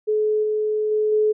sine tone with level steps, 427.7 Hz, A4, 49 cents flat, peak -17 / -19 / -17 / -15 dBFS, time 0.07-1.33 s, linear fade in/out 20 ms, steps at 0.43 / 0.91 / 1.12 s, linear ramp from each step 5 ms, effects none

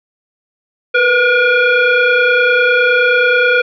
sine tone with frequency modulation, 466.2 Hz, A#4, in tune, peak -8 dBFS, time 0.94-3.62 s, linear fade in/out 10 ms, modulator 962 Hz, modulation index 2.1, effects none

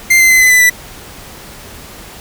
45% pulse tone with pitch steps, 2093 / 2069 / 2045 / 2022 / 1998.5 / 1975.5 Hz, C7 / C7 / C7 / B6 / B6 / B6, 0 / -20 / -40 / +40 / +20 / 0 cents, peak -5 dBFS, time 0.1-0.7 s, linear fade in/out 10 ms, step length 100 ms, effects pink hiss -33 dBFS RMS until 2.2 s

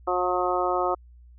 harmonic tone, 180.3 Hz, F#3, 45 cents flat, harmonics 2 / 3 / 4 / 5 / 6 / 7, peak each -28 / -29 / -27 / -32 / -31 / -29 dBFS, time 0.07-0.95 s, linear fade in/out 10 ms, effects added 60 Hz sine -47 dBFS peak until 1.38 s

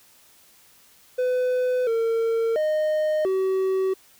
triangle tone with pitch steps, 503 / 455.6 / 616 / 380 Hz, B4 / A#4 / D#5 / F#4, +32 / -40 / -17 / +46 cents, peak -18 dBFS, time 1.18-3.94 s, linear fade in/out 10 ms, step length 690 ms, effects white hiss -55 dBFS RMS until 4.19 s

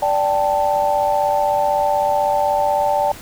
sine chord, D suspended fourth, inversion none, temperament equal with one note detuned, 585.6 / 784 / 880 Hz, D5 / G5 / A5, -5 / 0 / 0 cents, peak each -19 dBFS, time 0.02-3.12 s, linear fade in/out 5 ms, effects pink hiss -37 dBFS RMS until 3.21 s

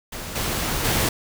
pink noise with level steps, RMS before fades -33 / -25 / -21 dBFS, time 0.12-1.09 s, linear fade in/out 5 ms, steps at 0.35 / 0.84 s, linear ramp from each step 10 ms, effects none

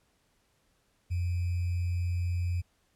sine tone with sample-and-hold, 88 Hz, F2, 14 cents sharp, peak -27 dBFS, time 1.1-2.62 s, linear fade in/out 20 ms, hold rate 2450 Hz, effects pink hiss -71 dBFS RMS until 2.95 s + low-pass 12000 Hz 12 dB/octave

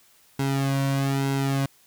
sawtooth tone with flanger, 137.1 Hz, C#3, 19 cents flat, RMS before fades -24 dBFS, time 0.39-1.66 s, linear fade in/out 5 ms, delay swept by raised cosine 1.7 to 2.37 ms, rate 1.1 Hz, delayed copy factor -0.9, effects white hiss -58 dBFS RMS until 1.86 s

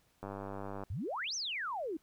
click train, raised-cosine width 1 ms, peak -28 dBFS, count 61, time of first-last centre 0.23-0.836 s, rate 99 Hz
sine exponential two-way sweep, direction up then down, 75.7 to 6390 to 293.4 Hz, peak -35 dBFS, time 0.9-1.97 s, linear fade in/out 5 ms, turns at 1.35 s
effects pink hiss -71 dBFS RMS until 2.02 s

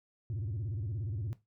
sine tone with vibrato, 104.1 Hz, G#2, 5 cents sharp, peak -31 dBFS, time 0.3-1.33 s, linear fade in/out 0 ms, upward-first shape square, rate 17 Hz, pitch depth 200 cents each way, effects noise-tail reverb RT60 0.2 s tail -18 dB re dry + tanh soft clip ceiling -32 dBFS

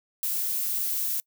violet noise, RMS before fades -28 dBFS, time 0.23-1.2 s, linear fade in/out 0 ms, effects noise-tail reverb RT60 0.1 s tail -26 dB re dry

